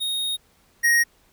square tone pair in turn, 3729 / 1875.3 Hz, A#7 / A#6, 0 / +10 cents, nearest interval octave, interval 1190 cents, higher first, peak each -24 / -16 dBFS, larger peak second, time 0-0.37 / 0.83-1.04 s, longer first, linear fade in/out 20 ms, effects pink hiss -60 dBFS RMS until 1.32 s

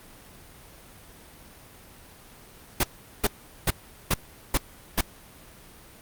pink noise bursts, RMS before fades -21 dBFS, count 6, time 2.8-5.01 s, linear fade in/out 5 ms, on 35 ms, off 400 ms, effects pink hiss -49 dBFS RMS until 6.01 s + Opus 32 kbps

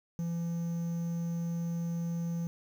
triangle tone with quantisation, 169.1 Hz, E3, 44 cents sharp, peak -29 dBFS, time 0.19-2.47 s, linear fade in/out 0 ms, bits 9, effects none

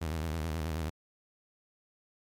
sawtooth tone with vibrato, 79.6 Hz, D#2, 40 cents sharp, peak -28 dBFS, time 0.01-0.9 s, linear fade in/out 10 ms, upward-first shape square, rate 9.3 Hz, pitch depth 79 cents each way, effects MP3 64 kbps

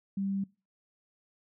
sine tone, 196 Hz, G3, in tune, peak -29 dBFS, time 0.17-0.44 s, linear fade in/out 5 ms, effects noise-tail reverb RT60 0.3 s tail -23 dB re dry

